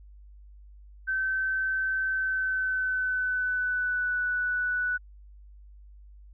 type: tone with pitch glide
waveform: sine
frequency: 1539 to 1482.3 Hz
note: G6 to F#6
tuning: -32 to +3 cents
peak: -25 dBFS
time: 1.07-4.98 s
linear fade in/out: 20 ms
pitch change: -65 cents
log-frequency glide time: 2.09-4.18 s
effects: added 50 Hz sine -47 dBFS peak until 6.33 s